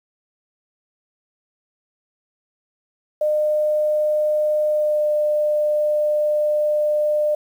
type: tone with pitch glide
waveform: sine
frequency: 606 to 600.8 Hz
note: D#5 to D5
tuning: -46 to +39 cents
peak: -16 dBFS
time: 3.21-7.35 s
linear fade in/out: 5 ms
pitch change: -15 cents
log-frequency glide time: 4.67-5.08 s
effects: 8-bit